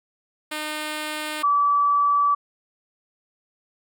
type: tone pair in turn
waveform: 5% pulse / sine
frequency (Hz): 305.2 / 1152.3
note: D#4 / D6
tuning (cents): -33 / -33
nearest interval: octave + major seventh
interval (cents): 2300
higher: second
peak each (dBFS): -16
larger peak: neither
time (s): 0.51-1.43 / 1.43-2.35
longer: neither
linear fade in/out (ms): 10
effects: none